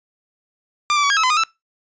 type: tone with pitch steps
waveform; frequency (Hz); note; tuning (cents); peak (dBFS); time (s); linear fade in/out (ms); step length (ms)
sawtooth; 1191 / 1164 / 1134 / 1630 / 1296 / 1018 / 1231 / 1324; D6 / D6 / C#6 / G#6 / E6 / C6 / D#6 / E6; +24 / -16 / +39 / -33 / -30 / -48 / -19 / +7; -11; 0.9-1.436; 0; 67
effects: noise-tail reverb RT60 0.2 s tail -22 dB re dry + resampled to 16000 Hz